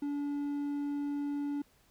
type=tone; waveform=triangle; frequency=287.4 Hz; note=D4; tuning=37 cents flat; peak=-30 dBFS; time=0.02-1.62 s; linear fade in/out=5 ms; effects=pink hiss -67 dBFS RMS until 1.9 s